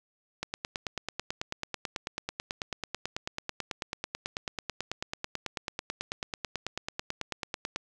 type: click train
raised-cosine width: 0.2 ms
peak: -15 dBFS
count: 68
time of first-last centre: 0.43-7.76 s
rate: 9.14 Hz
effects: none